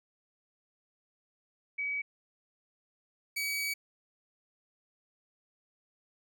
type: tone pair in turn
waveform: sine / sawtooth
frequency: 2274 / 2274 Hz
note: C#7 / C#7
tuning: +44 / +44 cents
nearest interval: unison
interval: 0 cents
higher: neither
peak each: -31 / -28 dBFS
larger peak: second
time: 1.78-2.02 / 3.36-3.74 s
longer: second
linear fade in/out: 10 ms
effects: none